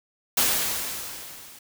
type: noise with level ramp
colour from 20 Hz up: white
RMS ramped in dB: -20 to -47 dBFS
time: 0.37-1.59 s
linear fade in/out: 5 ms
effects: none

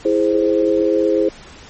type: chord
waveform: sine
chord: E augmented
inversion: none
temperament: equal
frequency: 329.6 / 415.3 / 523.3 Hz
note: E4 / G#4 / B#4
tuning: 0 / 0 / 0 cents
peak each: -17 dBFS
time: 0.05-1.29 s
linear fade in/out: 5 ms
effects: pink hiss -40 dBFS RMS until 1.69 s + MP3 32 kbps

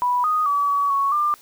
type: tone with pitch steps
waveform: sine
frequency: 984 / 1241 / 1144 / 1135 / 1111 / 1194 Hz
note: B5 / D#6 / D6 / C#6 / C#6 / D6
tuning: -7 / -5 / -46 / +41 / +4 / +28 cents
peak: -17 dBFS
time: 0.02-1.34 s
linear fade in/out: 0 ms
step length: 220 ms
effects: white hiss -50 dBFS RMS until 1.41 s

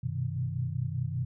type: tone cluster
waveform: sine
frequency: 95.9 / 122.2 / 127.3 / 157.5 Hz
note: G2 / B2 / C3 / D#3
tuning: -37 / -18 / -47 / +21 cents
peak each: -36 / -37 / -32 / -36 dBFS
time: 0.03-1.25 s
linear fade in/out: 10 ms
effects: none

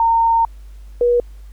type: tone pair in turn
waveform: sine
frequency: 916 / 482.4 Hz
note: A#5 / B4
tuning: -31 / -41 cents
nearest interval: major seventh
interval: 1110 cents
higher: first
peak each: -11 dBFS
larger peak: neither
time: 0-0.45 / 1.01-1.2 s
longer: first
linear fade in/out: 2 ms
effects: added 50 Hz sine -34 dBFS peak until 1.52 s + pink hiss -56 dBFS RMS until 1.52 s

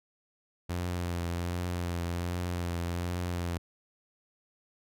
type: tone with vibrato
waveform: sawtooth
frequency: 87.31 Hz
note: F2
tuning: in tune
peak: -27 dBFS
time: 0.69-3.58 s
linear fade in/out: 10 ms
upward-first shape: triangle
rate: 1.3 Hz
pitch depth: 33 cents each way
effects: none

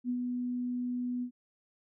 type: tone with ADSR envelope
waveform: sine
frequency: 246.7 Hz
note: B3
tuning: 2 cents flat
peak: -28 dBFS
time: 0.04-1.31 s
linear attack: 53 ms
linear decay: 73 ms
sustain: -3 dB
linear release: 85 ms
effects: none

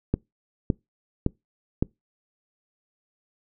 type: click train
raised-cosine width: 3 ms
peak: -8 dBFS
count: 4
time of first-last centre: 0.14-1.825 s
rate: 1.78 Hz
effects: noise-tail reverb RT60 0.2 s tail -25 dB re dry

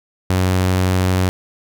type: tone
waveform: sawtooth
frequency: 92.5 Hz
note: F#2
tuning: in tune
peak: -10 dBFS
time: 0.3-1.29 s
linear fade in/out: 0 ms
effects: none

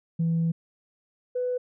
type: tone pair in turn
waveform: sine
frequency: 165.3 / 497.9 Hz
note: E3 / B4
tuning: +5 / +14 cents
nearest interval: octave + perfect fifth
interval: 1909 cents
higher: second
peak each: -20 / -24 dBFS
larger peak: first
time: 0.19-0.52 / 1.35-1.58 s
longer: first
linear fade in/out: 10 ms
effects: tanh soft clip ceiling -19 dBFS

